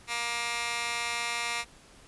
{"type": "tone with high-pass filter", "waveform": "15% pulse", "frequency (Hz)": 235.9, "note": "A#3", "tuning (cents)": 21, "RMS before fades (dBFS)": -32, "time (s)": [0.07, 1.65], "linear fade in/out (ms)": 50, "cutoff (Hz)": 1600, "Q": 1.3, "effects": ["pink hiss -55 dBFS RMS until 2.07 s", "resampled to 24000 Hz"]}